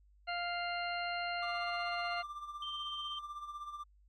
harmonic tone, 698.5 Hz, F5, in tune, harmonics 1 / 2 / 3 / 4 / 6, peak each -38 / -41 / -43 / -44 / -46 dBFS, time 0.27-2.23 s, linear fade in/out 20 ms
triangle tone with tremolo, 1184 Hz, D6, 14 cents sharp, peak -38 dBFS, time 1.42-3.84 s, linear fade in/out 10 ms, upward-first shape sine, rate 16 Hz, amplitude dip 60%
sine tone, 3136 Hz, G7, in tune, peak -40 dBFS, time 2.62-3.19 s, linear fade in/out 5 ms
effects added 50 Hz sine -62 dBFS peak until 4.08 s

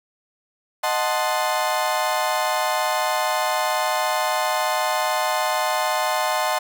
35% pulse chord, D# diminished seventh, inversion none, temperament equal, 622.3 / 740 / 880 / 1046.5 Hz, D#5 / F#5 / A5 / C6, 0 / 0 / 0 / 0 cents, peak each -24 dBFS, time 0.83-6.59 s, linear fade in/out 10 ms, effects none

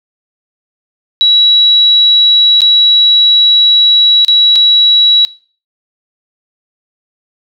sine tone with dropouts, 3900 Hz, B7, 23 cents flat, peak -4 dBFS, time 1.21-5.25 s, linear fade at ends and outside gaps 0 ms, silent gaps 2.606-2.618 / 4.248-4.282 / 4.556-4.559 s, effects noise-tail reverb RT60 0.4 s tail -20 dB re dry

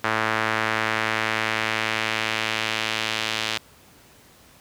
sawtooth tone with band-pass filter sweep, 110 Hz, A2, in tune, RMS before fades -25 dBFS, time 0.04-3.58 s, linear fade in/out 5 ms, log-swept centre 1500 to 3400 Hz, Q 1.4, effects pink hiss -52 dBFS RMS until 4.6 s + high-pass 60 Hz 12 dB/octave

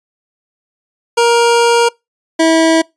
25% pulse tone pair in turn, 470.1 / 324.6 Hz, A#4 / E4, +15 / -27 cents, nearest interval tritone, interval 642 cents, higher first, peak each -4 dBFS, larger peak neither, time 1.17-1.89 / 2.39-2.82 s, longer first, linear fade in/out 10 ms, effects noise-tail reverb RT60 0.2 s tail -25 dB re dry + resampled to 22050 Hz

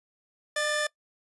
sawtooth tone pair together, 601.4 / 1760 Hz, D5 / A6, +41 / 0 cents, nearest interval octave + perfect fifth, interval 1859 cents, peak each -25 dBFS, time 0.56-0.87 s, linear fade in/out 5 ms, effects noise-tail reverb RT60 0.1 s tail -21 dB re dry + resampled to 24000 Hz

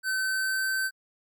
square tone with pitch glide, 1531 to 1542.5 Hz, G6 to G6, -41 to -28 cents, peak -26 dBFS, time 0.03-0.91 s, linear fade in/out 50 ms, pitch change +13 cents, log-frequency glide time 0.19-0.66 s, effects MP3 96 kbps

